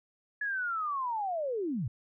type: linear sweep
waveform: sine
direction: down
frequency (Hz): 1709 to 98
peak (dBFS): -30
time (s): 0.41-1.88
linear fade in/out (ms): 5
effects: none